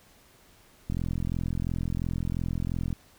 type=click train; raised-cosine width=5 ms; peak=-18 dBFS; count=88; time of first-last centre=0.9-2.928 s; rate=42.9 Hz; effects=pink hiss -58 dBFS RMS until 3.18 s